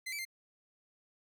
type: tone with pitch steps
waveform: sawtooth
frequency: 2055 / 2309 / 2100 Hz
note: C7 / D7 / C7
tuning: -32 / -30 / +6 cents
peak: -34 dBFS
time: 0.06-0.252 s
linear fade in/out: 10 ms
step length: 64 ms
effects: none